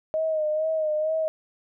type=tone with vibrato; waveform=sine; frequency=624 Hz; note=D#5; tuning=5 cents sharp; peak=-22 dBFS; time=0.14-1.28 s; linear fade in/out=0 ms; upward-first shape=sine; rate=2.2 Hz; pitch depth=44 cents each way; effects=none